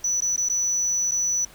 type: tone with dropouts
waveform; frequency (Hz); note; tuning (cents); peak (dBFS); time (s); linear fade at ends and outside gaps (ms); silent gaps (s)
sine; 5940; F#8; +6; -19; 0.04-1.45; 5; 0.206-0.22 / 0.363-0.377 / 0.488-0.497 / 1.112-1.117
effects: tanh soft clip ceiling -18 dBFS + pink hiss -49 dBFS RMS until 1.54 s